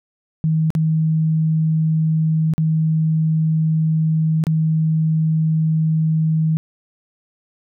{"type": "tone with dropouts", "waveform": "sine", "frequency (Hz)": 158.6, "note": "D#3", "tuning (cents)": 33, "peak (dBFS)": -14, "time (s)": [0.44, 6.57], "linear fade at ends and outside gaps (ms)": 0, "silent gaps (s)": [[0.704, 0.751], [2.537, 2.58], [4.439, 4.468]], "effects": []}